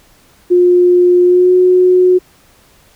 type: tone with pitch glide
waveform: sine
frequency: 356.4 to 364.9 Hz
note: F4 to F#4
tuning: +35 to -24 cents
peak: -5 dBFS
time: 0.5-2.19 s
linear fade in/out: 20 ms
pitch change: +41 cents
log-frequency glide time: 1.24-1.53 s
effects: pink hiss -48 dBFS RMS until 2.95 s